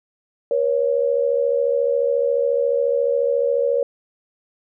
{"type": "tone pair together", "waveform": "sine", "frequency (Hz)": [480.2, 554.4], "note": ["B4", "C#5"], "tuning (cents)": [-49, 0], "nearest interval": "major second", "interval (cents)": 249, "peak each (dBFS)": -19, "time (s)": [0.51, 3.83], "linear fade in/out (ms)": 2, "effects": []}